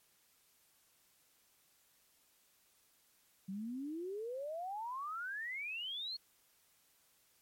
sine exponential sweep, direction up, 185 to 4371 Hz, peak -39 dBFS, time 3.48-6.17 s, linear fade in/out 10 ms, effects white hiss -71 dBFS RMS until 7.41 s + MP3 64 kbps

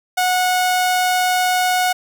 sawtooth tone, 732 Hz, F#5, 19 cents flat, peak -11 dBFS, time 0.17-1.93 s, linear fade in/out 10 ms, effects none

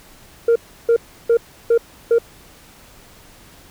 sine tone bursts, 465.3 Hz, A#4, 3 cents flat, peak -8 dBFS, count 5, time 0.48-2.185 s, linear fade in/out 5 ms, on 77 ms, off 330 ms, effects tanh soft clip ceiling -9 dBFS + pink hiss -46 dBFS RMS until 3.7 s

